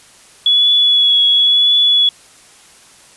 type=tone with vibrato; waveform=sine; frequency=3388 Hz; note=G#7; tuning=34 cents sharp; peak=-8 dBFS; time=0.46-2.09 s; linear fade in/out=2 ms; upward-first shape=triangle; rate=0.95 Hz; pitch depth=22 cents each way; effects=white hiss -44 dBFS RMS until 3.16 s + resampled to 24000 Hz